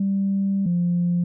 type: tone pair in turn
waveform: sine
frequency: 196.1 / 174.71 Hz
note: G3 / F3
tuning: +1 / +1 cents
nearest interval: major second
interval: 200 cents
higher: first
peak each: -18 / -17 dBFS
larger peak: second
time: 0-0.66 / 0.66-1.24 s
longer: first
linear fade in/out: 5 ms
effects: tanh soft clip ceiling -14 dBFS